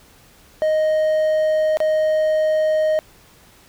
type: tone with dropouts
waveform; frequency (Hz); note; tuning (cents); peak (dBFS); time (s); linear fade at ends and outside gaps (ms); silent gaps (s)
triangle; 622.3; D#5; 0; -13; 0.62-2.99; 0; 1.771-1.803
effects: pink hiss -50 dBFS RMS until 3.68 s